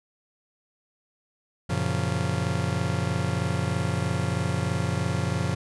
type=chord; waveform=45% pulse; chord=Gb major seventh; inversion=none; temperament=just; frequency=92.5 / 115.62 / 138.75 / 173.43 Hz; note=Gb2 / Bb2 / Db3 / F3; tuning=0 / -14 / +2 / -12 cents; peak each=-30 dBFS; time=1.69-5.55 s; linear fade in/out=10 ms; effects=resampled to 24000 Hz